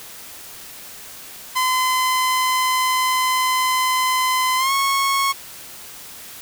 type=tone with pitch glide; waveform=sawtooth; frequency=1024 to 1097.5 Hz; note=C6 to C#6; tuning=-38 to -18 cents; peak=-13 dBFS; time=1.55-5.33 s; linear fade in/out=20 ms; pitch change=+120 cents; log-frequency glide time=4.57-4.72 s; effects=white hiss -38 dBFS RMS until 6.41 s